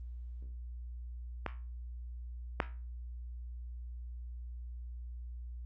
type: clicks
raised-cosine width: 0.5 ms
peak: -19 / -13 dBFS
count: 2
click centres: 1.463 / 2.602 s
effects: added 60 Hz sine -41 dBFS peak until 5.65 s + Opus 32 kbps